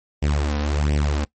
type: tone with flanger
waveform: sawtooth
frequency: 73.42 Hz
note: D2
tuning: in tune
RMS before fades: -21 dBFS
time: 0.22-1.25 s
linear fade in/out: 10 ms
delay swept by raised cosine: 0.36 to 4.06 ms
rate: 1.4 Hz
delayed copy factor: +0.75
effects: noise-tail reverb RT60 0.1 s tail -20 dB re dry + MP3 32 kbps